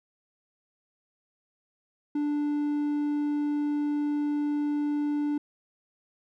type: tone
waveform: triangle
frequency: 293.7 Hz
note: D4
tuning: in tune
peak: -23 dBFS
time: 2.15-5.38 s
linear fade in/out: 5 ms
effects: none